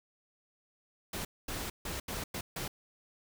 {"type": "noise bursts at uneven times", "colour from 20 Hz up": "pink", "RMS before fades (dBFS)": -38, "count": 6, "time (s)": [[1.13, 1.25], [1.48, 1.7], [1.85, 2], [2.08, 2.24], [2.34, 2.41], [2.56, 2.68]], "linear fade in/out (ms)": 5, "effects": []}